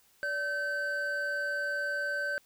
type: tone pair together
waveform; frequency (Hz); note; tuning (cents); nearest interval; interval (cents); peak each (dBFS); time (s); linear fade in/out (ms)
triangle; 577.2 / 1541; D5 / G6; -30 / -30; octave + perfect fourth; 1700; -35 / -29; 0.23-2.38; 0
effects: white hiss -65 dBFS RMS until 2.45 s